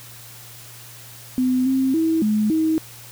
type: tone with pitch steps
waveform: sine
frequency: 254.5 / 264.3 / 323.5 / 212.9 / 317.6 Hz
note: C4 / C4 / E4 / G#3 / D#4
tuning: -48 / +18 / -32 / +43 / +36 cents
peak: -16 dBFS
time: 1.38-2.78 s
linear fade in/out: 0 ms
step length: 280 ms
effects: added 118 Hz sine -45 dBFS peak until 3.11 s + white hiss -42 dBFS RMS until 3.11 s